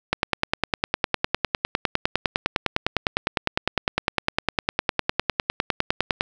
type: click train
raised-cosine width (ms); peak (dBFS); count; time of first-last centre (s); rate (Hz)
0.3; -3; 61; 0.13-6.209; 9.87
effects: none